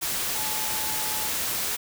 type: tone in noise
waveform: sine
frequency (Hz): 863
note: A5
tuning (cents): -34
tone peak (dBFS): -36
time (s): 0.34-1.29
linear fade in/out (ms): 20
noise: white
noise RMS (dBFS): -28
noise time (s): 0.01-1.77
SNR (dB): -11
effects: none